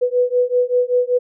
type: beating tone pair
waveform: sine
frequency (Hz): 491.9 / 497.1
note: B4 / B4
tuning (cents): -7 / +11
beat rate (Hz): 5.2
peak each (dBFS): -17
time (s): 0.01-1.19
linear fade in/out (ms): 20
effects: none